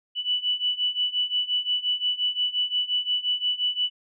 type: beating tone pair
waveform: sine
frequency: 2964 / 2969.7 Hz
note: F#7 / F#7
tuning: +2 / +6 cents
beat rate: 5.7 Hz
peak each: -27 / -25 dBFS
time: 0.15-3.9 s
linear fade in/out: 50 ms
effects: none